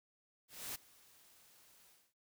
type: noise with ADSR envelope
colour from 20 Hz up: white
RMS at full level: -42 dBFS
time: 0.48-2.14 s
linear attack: 270 ms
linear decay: 12 ms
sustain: -23 dB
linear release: 260 ms
effects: none